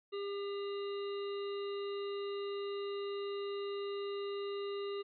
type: harmonic tone with a mistuned harmonic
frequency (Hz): 401.2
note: G4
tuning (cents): +40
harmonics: 1 / 3 / 5 / 7 / 9 / 10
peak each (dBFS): -37 / -48 / -56 / -52 / -56 / -57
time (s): 0.12-5.03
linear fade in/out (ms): 20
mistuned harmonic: 9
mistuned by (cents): +58
effects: none